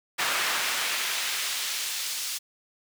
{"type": "noise with high-pass filter sweep", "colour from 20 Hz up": "brown", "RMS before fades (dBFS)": -29, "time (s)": [0.18, 2.39], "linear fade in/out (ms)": 20, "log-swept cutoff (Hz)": [1400, 4900], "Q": 0.78, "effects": []}